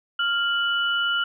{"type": "tone pair together", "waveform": "sine", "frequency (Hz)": [1396.9, 2960], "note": ["F6", "F#7"], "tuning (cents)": [0, 0], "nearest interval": "octave + minor second", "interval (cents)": 1300, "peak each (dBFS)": [-22, -25], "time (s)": [0.19, 1.24], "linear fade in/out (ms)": 5, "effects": []}